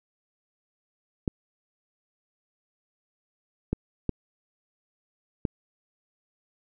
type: clicks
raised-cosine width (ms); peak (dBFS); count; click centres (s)
3; -12; 4; 1.278 / 3.73 / 4.093 / 5.452
effects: none